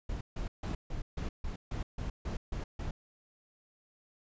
brown noise bursts, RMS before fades -36 dBFS, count 11, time 0.09-2.91 s, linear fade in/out 5 ms, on 120 ms, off 150 ms, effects resampled to 16000 Hz

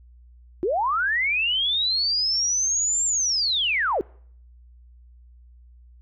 sine linear two-way sweep, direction up then down, 325.9 to 7459 to 325.9 Hz, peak -20 dBFS, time 0.63-4.01 s, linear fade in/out 0 ms, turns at 3.05 s, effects noise-tail reverb RT60 0.6 s tail -26 dB re dry + added 60 Hz sine -47 dBFS peak until 6.01 s

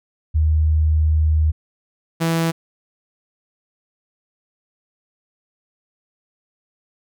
sine / sawtooth tone pair in turn, 77.78 / 164.81 Hz, D#2 / E3, 0 / 0 cents, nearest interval octave + minor second, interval 1300 cents, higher second, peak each -13 / -13 dBFS, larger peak neither, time 0.34-1.52 / 2.2-2.52 s, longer first, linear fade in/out 20 ms, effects none

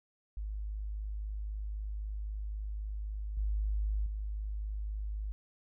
sine tone with level steps, 51.91 Hz, G#1, in tune, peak -35 / -29 / -34 dBFS, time 0.37-5.32 s, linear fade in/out 0 ms, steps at 3.37 / 4.06 s, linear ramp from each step 5 ms, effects none

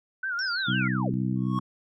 sine tone with vibrato, 1480 Hz, F#6, in tune, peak -27 dBFS, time 0.23-0.88 s, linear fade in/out 5 ms, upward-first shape sine, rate 6 Hz, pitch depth 110 cents each way
sine linear sweep, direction down, 5600 to 73.42 Hz, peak -31 dBFS, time 0.39-1.14 s, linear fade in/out 0 ms
harmonic tone, 63.8 Hz, C2, 43 cents flat, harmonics 2 / 3 / 4 / 5, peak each -28 / -28 / -32 / -35 dBFS, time 0.67-1.6 s, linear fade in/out 20 ms
triangle tone with exponential growth, 1100 Hz, C#6, 14 cents flat, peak -24 dBFS, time 1.36-1.59 s, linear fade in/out 1 ms, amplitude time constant 50 ms
effects none

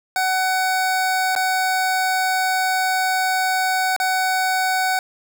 25% pulse tone with dropouts, 750 Hz, F#5, 23 cents sharp, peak -14 dBFS, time 0.16-4.99 s, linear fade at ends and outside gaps 1 ms, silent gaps 1.352-1.362 / 3.964-4 s, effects none

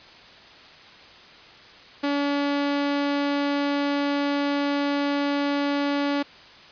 sawtooth tone, 285.1 Hz, C#4, 49 cents sharp, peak -18 dBFS, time 2.03-6.23 s, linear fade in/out 10 ms, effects white hiss -47 dBFS RMS until 6.71 s + resampled to 11025 Hz

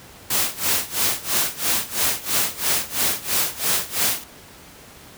white noise with tremolo, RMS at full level -19 dBFS, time 0.3-4.24 s, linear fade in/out 5 ms, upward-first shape sine, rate 3 Hz, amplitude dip 90%, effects pink hiss -44 dBFS RMS until 5.17 s + high-pass 60 Hz 12 dB/octave

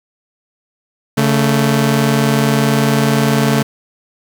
sawtooth tone pair together, 140.7 / 221.1 Hz, C#3 / A3, +26 / +9 cents, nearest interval minor sixth, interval 783 cents, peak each -10 dBFS, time 1.17-3.63 s, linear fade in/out 10 ms, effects 7-bit

